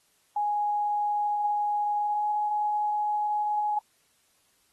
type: tone with pitch glide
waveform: sine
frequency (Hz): 830.6 to 838.3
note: G#5 to G#5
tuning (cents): 0 to +16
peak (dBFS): -24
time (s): 0.36-3.79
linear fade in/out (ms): 5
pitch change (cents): +16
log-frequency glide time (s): 1.99-2.28
effects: white hiss -67 dBFS RMS until 4.72 s + AAC 32 kbps